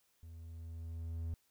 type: tone with level ramp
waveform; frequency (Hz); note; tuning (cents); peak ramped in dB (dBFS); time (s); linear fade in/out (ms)
triangle; 82.41; E2; 0; -47 to -34; 0.23-1.34; 0
effects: white hiss -75 dBFS RMS until 1.5 s